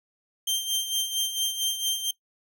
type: tone with tremolo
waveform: sawtooth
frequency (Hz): 3154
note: G7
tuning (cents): +10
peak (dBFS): -19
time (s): 0.47-2.11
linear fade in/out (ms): 5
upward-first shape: sine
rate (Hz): 4.4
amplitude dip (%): 65
effects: noise-tail reverb RT60 0.1 s tail -19 dB re dry